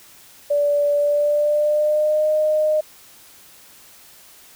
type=tone with pitch glide; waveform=sine; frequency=580 to 614.5 Hz; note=D5 to D#5; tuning=-22 to -22 cents; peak=-15 dBFS; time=0.5-2.81 s; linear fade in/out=10 ms; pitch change=+100 cents; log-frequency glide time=0.96-2.28 s; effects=white hiss -47 dBFS RMS until 4.55 s

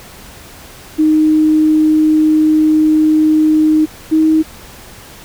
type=tone pair in turn; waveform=sine; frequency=310 / 315.2 Hz; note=D#4 / D#4; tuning=-6 / +23 cents; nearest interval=unison; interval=29 cents; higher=second; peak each=-7 dBFS; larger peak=neither; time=0.98-3.86 / 4.11-4.43 s; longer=first; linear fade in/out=20 ms; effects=pink hiss -36 dBFS RMS until 5.24 s

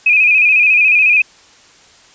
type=tone with vibrato; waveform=sine; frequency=2489 Hz; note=D#7; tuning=in tune; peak=-7 dBFS; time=0.06-1.22 s; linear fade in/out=5 ms; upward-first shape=square; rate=14 Hz; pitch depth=46 cents each way; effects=white hiss -45 dBFS RMS until 2.14 s + resampled to 16000 Hz

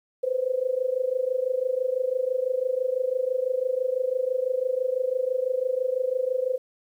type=tone with amplitude modulation; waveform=sine; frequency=512 Hz; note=C5; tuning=38 cents flat; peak=-19 dBFS; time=0.23-6.58 s; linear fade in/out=10 ms; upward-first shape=sine; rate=26 Hz; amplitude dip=85%; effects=10-bit

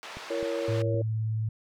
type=band-pass noise; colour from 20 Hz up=pink; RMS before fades=-42 dBFS; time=0.03-0.82 s; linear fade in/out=0 ms; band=740 to 4200 Hz; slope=12 dB/octave
type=click train; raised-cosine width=3 ms; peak=-28 dBFS; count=4; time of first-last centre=0.17-0.945 s; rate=3.87 Hz
type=chord; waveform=sine; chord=A# diminished; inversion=second; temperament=just; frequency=335.6 / 466.2 / 559.4 Hz; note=E4 / A#4 / C#5; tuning=+31 / 0 / +16 cents; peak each=-34 / -32 / -31 dBFS; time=0.3-1.02 s; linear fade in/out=5 ms
type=tone with vibrato; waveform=sine; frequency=110 Hz; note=A2; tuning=in tune; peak=-26 dBFS; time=0.68-1.49 s; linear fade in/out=5 ms; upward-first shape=triangle; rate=19 Hz; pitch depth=23 cents each way
effects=none

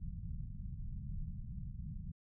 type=low-pass noise; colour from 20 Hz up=pink; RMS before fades=-43 dBFS; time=0-2.12 s; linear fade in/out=10 ms; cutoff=190 Hz; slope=48 dB/octave; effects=none

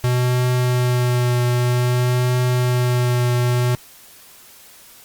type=tone with vibrato; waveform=square; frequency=123.8 Hz; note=B2; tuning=5 cents sharp; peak=-16 dBFS; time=0.04-3.75 s; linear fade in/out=0 ms; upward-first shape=triangle; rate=0.53 Hz; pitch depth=19 cents each way; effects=white hiss -45 dBFS RMS until 5.04 s + Opus 48 kbps

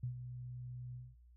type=tone with ADSR envelope; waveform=sine; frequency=124 Hz; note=B2; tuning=7 cents sharp; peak=-35 dBFS; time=0.03-1.16 s; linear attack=6 ms; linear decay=100 ms; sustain=-9 dB; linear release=220 ms; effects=noise-tail reverb RT60 0.3 s tail -20 dB re dry + added 60 Hz sine -59 dBFS peak until 1.36 s

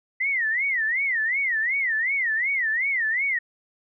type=tone with vibrato; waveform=sine; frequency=1975 Hz; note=B6; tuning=in tune; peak=-21 dBFS; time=0.2-3.39 s; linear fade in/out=10 ms; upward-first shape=sine; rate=2.7 Hz; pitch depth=220 cents each way; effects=none

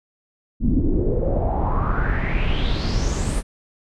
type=noise with low-pass filter sweep; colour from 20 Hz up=brown; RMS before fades=-20 dBFS; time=0.6-3.43 s; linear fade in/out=50 ms; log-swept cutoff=220 to 10000 Hz; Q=5.6; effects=none

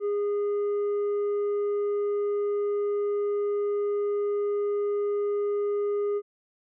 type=tone with tanh clipping; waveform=sine; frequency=410 Hz; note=G#4; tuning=22 cents flat; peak=-25 dBFS; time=0-6.22 s; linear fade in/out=50 ms; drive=4 dB; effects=none

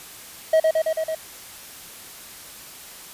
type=tone with echo; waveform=triangle; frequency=638 Hz; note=D#5; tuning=43 cents sharp; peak=-11 dBFS; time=0.53-0.6 s; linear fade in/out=5 ms; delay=110 ms; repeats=5; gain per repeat=-2 dB; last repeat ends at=1.15 s; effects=white hiss -41 dBFS RMS until 3.13 s + resampled to 32000 Hz

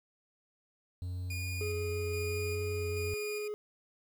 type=tone with vibrato; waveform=triangle; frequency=89.9 Hz; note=F#2; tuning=49 cents flat; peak=-33 dBFS; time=1.02-3.14 s; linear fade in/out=0 ms; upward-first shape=sine; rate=0.88 Hz; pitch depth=12 cents each way
type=tone with tremolo; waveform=sawtooth; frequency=2441 Hz; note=D#7; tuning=34 cents flat; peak=-36 dBFS; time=1.3-3.48 s; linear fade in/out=5 ms; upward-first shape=square; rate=1.2 Hz; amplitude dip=35%
type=tone; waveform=triangle; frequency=420 Hz; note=G#4; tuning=19 cents sharp; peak=-33 dBFS; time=1.61-3.54 s; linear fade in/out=0 ms
effects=10-bit

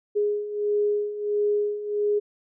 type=beating tone pair; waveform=sine; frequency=413.7 / 415.2 Hz; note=G#4 / G#4; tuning=-7 / 0 cents; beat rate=1.5 Hz; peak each=-28 / -23 dBFS; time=0.15-2.2 s; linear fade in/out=20 ms; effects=none

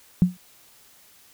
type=tone with exponential decay; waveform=sine; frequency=179.8 Hz; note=F#3; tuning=49 cents flat; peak=-9 dBFS; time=0.22-0.37 s; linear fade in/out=0 ms; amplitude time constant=31 ms; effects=white hiss -54 dBFS RMS until 1.33 s

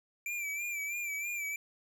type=tone with vibrato; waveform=square; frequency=2349 Hz; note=D7; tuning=in tune; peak=-35 dBFS; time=0.26-1.56 s; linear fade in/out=2 ms; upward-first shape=sine; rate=3.1 Hz; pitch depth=55 cents each way; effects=none

